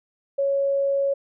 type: tone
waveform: sine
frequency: 554.4 Hz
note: C#5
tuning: in tune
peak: -19 dBFS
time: 0.38-1.14 s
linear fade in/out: 10 ms
effects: none